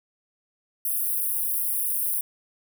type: high-pass noise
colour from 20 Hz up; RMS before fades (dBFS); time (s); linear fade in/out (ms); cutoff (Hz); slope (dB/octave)
white; -26; 0.85-2.21; 2; 9300; 96
effects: none